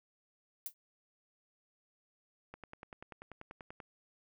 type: noise with exponential decay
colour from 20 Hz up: violet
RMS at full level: -36 dBFS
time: 0.66-0.74 s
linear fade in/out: 1 ms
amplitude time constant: 16 ms
type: click train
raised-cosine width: 0.5 ms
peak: -32 dBFS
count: 14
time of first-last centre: 2.54-3.802 s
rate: 10.3 Hz
effects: none